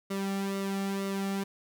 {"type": "tone with flanger", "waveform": "sawtooth", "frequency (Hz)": 196, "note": "G3", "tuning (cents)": 0, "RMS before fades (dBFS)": -32, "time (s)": [0.1, 1.44], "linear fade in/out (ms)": 10, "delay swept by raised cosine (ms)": [1.2, 1.99], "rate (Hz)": 2.1, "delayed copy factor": -0.65, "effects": []}